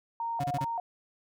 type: tone with vibrato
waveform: sine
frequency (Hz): 815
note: G#5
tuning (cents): -33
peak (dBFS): -30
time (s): 0.2-0.8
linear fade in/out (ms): 2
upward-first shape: square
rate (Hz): 2.6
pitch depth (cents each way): 220
type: tone bursts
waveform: 35% pulse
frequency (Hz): 138.7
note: C#3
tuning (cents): +1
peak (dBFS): -29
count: 4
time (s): 0.4-0.646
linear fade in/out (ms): 5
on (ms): 39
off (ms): 30
effects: none